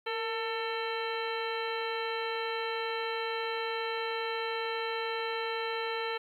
harmonic tone with a mistuned harmonic, 446.3 Hz, A4, 25 cents sharp, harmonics 1 / 2 / 3 / 4 / 5 / 6 / 7 / 9, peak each -35 / -38 / -40 / -41 / -42 / -43 / -43 / -45 dBFS, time 0.06-6.18 s, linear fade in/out 10 ms, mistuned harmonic 1, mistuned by +50 cents, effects 11-bit

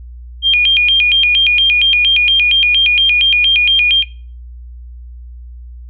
sine tone with vibrato, 2794 Hz, F7, in tune, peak -7 dBFS, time 0.42-4.05 s, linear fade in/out 50 ms, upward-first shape square, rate 4.3 Hz, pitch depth 230 cents each way, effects noise-tail reverb RT60 0.4 s tail -19 dB re dry + added 60 Hz sine -29 dBFS peak until 5.89 s

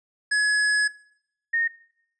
square / sine tone pair in turn, 1690 / 1845.3 Hz, G#6 / A#6, +30 / -18 cents, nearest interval major second, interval 152 cents, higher second, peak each -20 dBFS, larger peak neither, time 0.31-0.88 / 1.53-1.68 s, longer first, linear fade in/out 10 ms, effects noise-tail reverb RT60 0.7 s tail -20 dB re dry + resampled to 22050 Hz

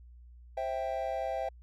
triangle chord, C major, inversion none, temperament equal with one note detuned, 528.7 / 659.3 / 784 Hz, C5 / E5 / G5, +18 / 0 / 0 cents, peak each -35 / -33 / -34 dBFS, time 0.57-1.49 s, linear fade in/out 5 ms, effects added 60 Hz sine -50 dBFS peak until 1.62 s

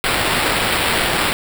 violet noise with sample-and-hold, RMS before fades -18 dBFS, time 0.04-1.33 s, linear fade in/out 0 ms, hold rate 6300 Hz, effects none

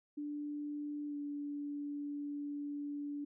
sine tone with pitch glide, 293.7 to 289.3 Hz, D4 to D4, 0 to -26 cents, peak -38 dBFS, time 0.17-3.25 s, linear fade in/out 10 ms, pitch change -26 cents, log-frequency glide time 1.07-1.16 s, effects none

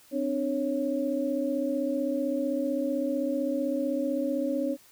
sine tone cluster, 261.9 / 297.6 / 552 Hz, C4 / D4 / C#5, +2 / +23 / -7 cents, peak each -30 dBFS, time 0.11-4.77 s, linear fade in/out 50 ms, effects white hiss -57 dBFS RMS until 4.91 s

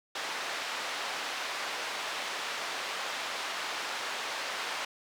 pink band-pass noise, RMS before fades -36 dBFS, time 0.15-4.85 s, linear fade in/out 5 ms, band 780 to 4700 Hz, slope 12 dB/octave, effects none

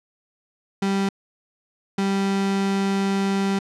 35% pulse tone bursts at uneven times, 196 Hz, G3, in tune, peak -18 dBFS, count 2, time 0.82-1.09 / 1.98-3.59 s, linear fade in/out 5 ms, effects low-pass 7000 Hz 12 dB/octave

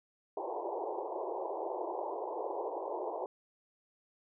pink band-pass noise, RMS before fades -38 dBFS, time 0.37-3.26 s, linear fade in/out 2 ms, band 340 to 1000 Hz, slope 96 dB/octave, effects none

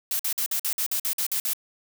blue noise bursts, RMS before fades -26 dBFS, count 11, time 0.11-1.534 s, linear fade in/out 2 ms, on 84 ms, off 50 ms, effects none

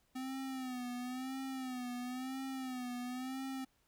square tone with vibrato, 255.8 Hz, C4, 39 cents flat, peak -40 dBFS, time 0.15-3.65 s, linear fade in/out 10 ms, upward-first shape sine, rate 0.98 Hz, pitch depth 74 cents each way, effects pink hiss -75 dBFS RMS until 3.87 s

